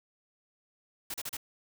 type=noise bursts; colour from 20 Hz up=white; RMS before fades=-37 dBFS; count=4; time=1.1-1.369 s; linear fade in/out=5 ms; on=41 ms; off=35 ms; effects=none